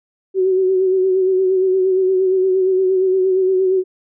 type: tone with vibrato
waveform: sine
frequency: 375.9 Hz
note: F#4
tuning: 27 cents sharp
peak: -12 dBFS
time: 0.34-3.84 s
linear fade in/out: 50 ms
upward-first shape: sine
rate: 8.6 Hz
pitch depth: 36 cents each way
effects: none